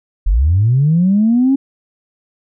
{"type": "linear sweep", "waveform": "sine", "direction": "up", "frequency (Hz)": [38.99, 277.2], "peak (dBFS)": -8, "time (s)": [0.26, 1.56], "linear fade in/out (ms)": 10, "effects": ["tanh soft clip ceiling -4 dBFS"]}